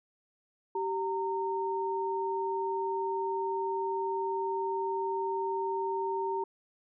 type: tone pair together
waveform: sine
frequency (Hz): 386.8 / 920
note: G4 / A#5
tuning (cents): -23 / -23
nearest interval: octave + minor third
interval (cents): 1500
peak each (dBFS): -32 / -32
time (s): 0.75-6.44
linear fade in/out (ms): 5
effects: none